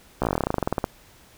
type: slowing click train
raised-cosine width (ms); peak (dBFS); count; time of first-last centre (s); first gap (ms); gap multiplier
1; -8; 20; 0.22-0.842; 15; 1.08
effects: pink hiss -53 dBFS RMS until 1.37 s